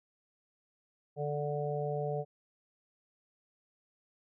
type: harmonic tone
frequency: 146.83 Hz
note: D3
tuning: in tune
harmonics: 1 / 3 / 4 / 5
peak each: -36 / -36 / -38 / -40 dBFS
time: 1.16-2.25 s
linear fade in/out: 50 ms
effects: none